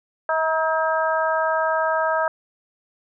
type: harmonic tone with a mistuned harmonic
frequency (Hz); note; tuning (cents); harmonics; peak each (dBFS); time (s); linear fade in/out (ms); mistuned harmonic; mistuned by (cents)
320; D#4; +49; 2 / 3 / 4 / 5; -22 / -24 / -25 / -26; 0.29-2.28; 2; 3; -22
effects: none